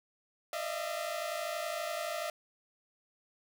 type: tone cluster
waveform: sawtooth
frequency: 598 / 627 / 679 Hz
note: D5 / D#5 / F5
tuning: +31 / +13 / -49 cents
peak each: -38 / -35 / -34 dBFS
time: 0.53-2.3 s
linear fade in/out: 2 ms
effects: none